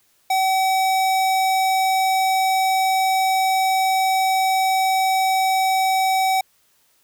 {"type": "tone", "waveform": "square", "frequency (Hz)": 761, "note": "F#5", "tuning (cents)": 48, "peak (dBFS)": -17, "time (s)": [0.3, 6.41], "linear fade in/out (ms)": 5, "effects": ["white hiss -61 dBFS RMS until 7.03 s"]}